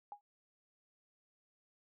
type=tone with exponential decay; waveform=sine; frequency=821 Hz; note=G#5; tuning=20 cents flat; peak=-40 dBFS; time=0.12-0.21 s; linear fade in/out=1 ms; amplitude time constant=19 ms; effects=none